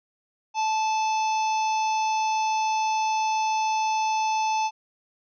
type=harmonic tone; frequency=873 Hz; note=A5; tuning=14 cents flat; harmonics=1 / 3 / 4 / 5 / 6 / 7; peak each=-22 / -33 / -42 / -43 / -41 / -38 dBFS; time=0.54-4.71 s; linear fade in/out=50 ms; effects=none